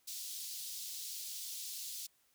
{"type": "high-pass noise", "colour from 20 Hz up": "pink", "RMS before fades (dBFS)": -44, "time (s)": [0.07, 2.07], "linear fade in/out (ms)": 10, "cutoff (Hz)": 3900, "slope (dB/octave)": 24, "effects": ["white hiss -73 dBFS RMS until 2.34 s"]}